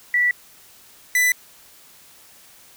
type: tone pair in turn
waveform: sine / 45% pulse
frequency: 1957 / 1990.1 Hz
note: B6 / B6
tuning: -16 / +13 cents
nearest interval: unison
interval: 29 cents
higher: second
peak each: -15 dBFS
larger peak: neither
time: 0.14-0.31 / 1.15-1.32 s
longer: neither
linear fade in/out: 2 ms
effects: white hiss -49 dBFS RMS until 2.76 s